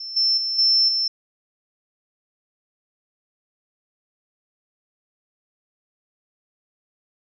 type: tone with level steps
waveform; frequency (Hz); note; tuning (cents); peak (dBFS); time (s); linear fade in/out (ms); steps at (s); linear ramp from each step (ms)
sine; 5340; E8; +22; -30 / -16 / -22 / -14 / -19; 0-1.08; 5; 0.16 / 0.37 / 0.58 / 0.88; 10
effects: none